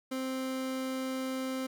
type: tone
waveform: 30% pulse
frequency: 261.6 Hz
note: C4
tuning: in tune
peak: -30 dBFS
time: 0.11-1.67 s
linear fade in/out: 10 ms
effects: none